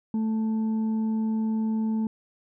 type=tone with frequency modulation; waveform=sine; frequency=220 Hz; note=A3; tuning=in tune; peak=-23 dBFS; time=0.14-2.07 s; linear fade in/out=2 ms; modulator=661 Hz; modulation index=0.2; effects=none